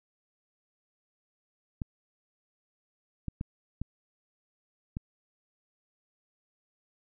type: clicks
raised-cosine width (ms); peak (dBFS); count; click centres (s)
5; -21; 5; 1.818 / 3.283 / 3.411 / 3.816 / 4.969
effects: none